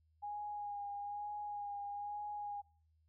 sine tone with vibrato, 821 Hz, G#5, 20 cents flat, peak -40 dBFS, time 0.22-2.62 s, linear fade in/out 20 ms, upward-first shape sine, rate 1.1 Hz, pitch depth 21 cents each way, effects noise-tail reverb RT60 0.5 s tail -25 dB re dry + added 79 Hz sine -70 dBFS peak until 3.08 s

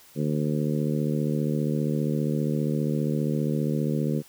harmonic tone, 75 Hz, D2, 37 cents sharp, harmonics 2 / 3 / 4 / 5 / 6 / 7, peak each -26 / -28 / -32 / -34 / -34 / -37 dBFS, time 0.15-4.23 s, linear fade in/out 50 ms, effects white hiss -53 dBFS RMS until 4.28 s

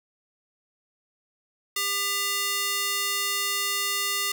square tone with high-pass filter, 400 Hz, G4, 35 cents sharp, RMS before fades -27 dBFS, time 1.76-4.32 s, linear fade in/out 5 ms, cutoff 2000 Hz, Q 0.64, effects none

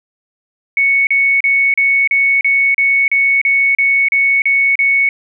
sine tone bursts, 2217 Hz, C#7, in tune, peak -9 dBFS, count 13, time 0.77-5.09 s, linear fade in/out 2 ms, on 300 ms, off 35 ms, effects none

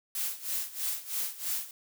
blue noise with tremolo, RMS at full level -31 dBFS, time 0.15-1.71 s, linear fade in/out 2 ms, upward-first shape sine, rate 3.1 Hz, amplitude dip 85%, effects none

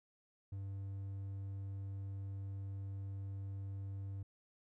triangle tone, 98 Hz, G2, in tune, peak -39 dBFS, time 0.52-4.23 s, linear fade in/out 5 ms, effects none

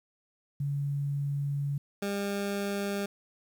sine / 20% pulse tone pair in turn, 141.9 / 200.7 Hz, C#3 / G3, +41 / +41 cents, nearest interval tritone, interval 600 cents, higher second, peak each -28 / -25 dBFS, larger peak second, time 0.6-1.78 / 2.02-3.06 s, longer first, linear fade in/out 5 ms, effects 10-bit

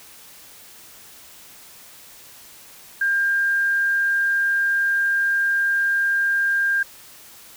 sine tone, 1600 Hz, G6, 35 cents sharp, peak -17 dBFS, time 3.01-6.83 s, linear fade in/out 5 ms, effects white hiss -45 dBFS RMS until 7.56 s

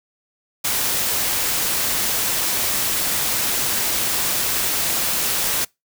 white noise, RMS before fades -21 dBFS, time 0.64-5.65 s, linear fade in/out 10 ms, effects noise-tail reverb RT60 0.2 s tail -25 dB re dry

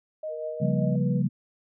sine tone with tremolo, 622.3 Hz, D#5, in tune, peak -29 dBFS, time 0.23-0.96 s, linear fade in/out 5 ms, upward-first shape triangle, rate 5.3 Hz, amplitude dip 55%
sine tone with pitch glide, 470.9 to 490.6 Hz, A#4 to B4, +18 to -12 cents, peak -35 dBFS, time 0.28-1.23 s, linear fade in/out 50 ms, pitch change +70 cents, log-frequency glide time 0.47-0.9 s
sine chord, G half-diminished seventh, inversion second, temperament equal, 138.59 / 174.61 / 196 / 233.1 Hz, Db3 / F3 / G3 / Bb3, 0 / 0 / 0 / 0 cents, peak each -26 / -27 / -27 / -32 dBFS, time 0.6-1.29 s, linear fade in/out 20 ms
effects none

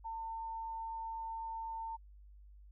sine tone, 902 Hz, A5, 43 cents sharp, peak -39 dBFS, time 0.04-1.97 s, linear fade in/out 20 ms, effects added 50 Hz sine -54 dBFS peak until 2.71 s

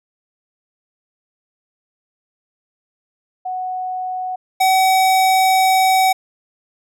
sine / square tone pair in turn, 740 / 756.9 Hz, F#5 / F#5, 0 / +39 cents, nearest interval unison, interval 39 cents, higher second, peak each -21 / -12 dBFS, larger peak second, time 3.45-4.36 / 4.6-6.13 s, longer second, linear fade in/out 10 ms, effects none

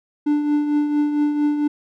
triangle tone with tremolo, 295.1 Hz, D4, 8 cents sharp, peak -12 dBFS, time 0.26-1.68 s, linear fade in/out 10 ms, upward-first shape triangle, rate 4.4 Hz, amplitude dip 55%, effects none

